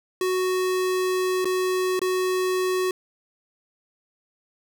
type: tone with dropouts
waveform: square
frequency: 370 Hz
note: F#4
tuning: in tune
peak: -22 dBFS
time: 0.21-2.91 s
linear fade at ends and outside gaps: 2 ms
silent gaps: 1.446-1.454 / 1.993-2.016 s
effects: none